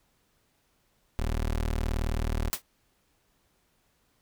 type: tone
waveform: 25% pulse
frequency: 38.89 Hz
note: D#1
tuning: in tune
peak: -23 dBFS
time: 1.19-2.5 s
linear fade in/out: 0 ms
type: noise with exponential decay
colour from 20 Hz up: white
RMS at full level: -25 dBFS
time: 2.53-2.62 s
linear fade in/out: 0 ms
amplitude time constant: 19 ms
effects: pink hiss -70 dBFS RMS until 4.21 s